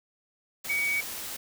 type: tone in noise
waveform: sine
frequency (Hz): 2258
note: C#7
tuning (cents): +31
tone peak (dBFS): -25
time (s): 0.69-1.01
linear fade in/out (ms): 10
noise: white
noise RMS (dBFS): -37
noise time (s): 0.64-1.37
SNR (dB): +9
effects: none